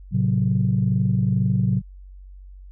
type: chord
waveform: sine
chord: F# diminished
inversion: first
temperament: just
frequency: 111 / 133.2 / 185 Hz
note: A2 / C3 / F#3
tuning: +16 / +31 / 0 cents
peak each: -21 dBFS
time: 0.11-1.82 s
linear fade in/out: 50 ms
effects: tanh soft clip ceiling -9 dBFS + added 47 Hz sine -39 dBFS peak until 2.71 s